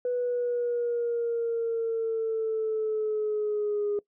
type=linear sweep; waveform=sine; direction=down; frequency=493.9 to 410.3 Hz; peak=-24 dBFS; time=0.05-3.99 s; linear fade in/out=2 ms; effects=noise-tail reverb RT60 0.1 s tail -22 dB re dry + tanh soft clip ceiling -21 dBFS